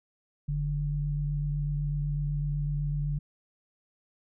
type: tone pair together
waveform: sine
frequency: 46.02 / 146.1 Hz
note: F#1 / D3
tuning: -9 / -9 cents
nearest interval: octave + minor sixth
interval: 2000 cents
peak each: -32 / -28 dBFS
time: 0.48-3.19 s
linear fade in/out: 10 ms
effects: none